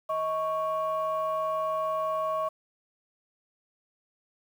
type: tone pair together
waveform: sine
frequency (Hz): 633.2 / 1108.7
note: D#5 / C#6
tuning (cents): +30 / 0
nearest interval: minor seventh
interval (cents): 970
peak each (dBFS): -28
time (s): 0.09-2.49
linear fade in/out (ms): 10
effects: tanh soft clip ceiling -21 dBFS + 9-bit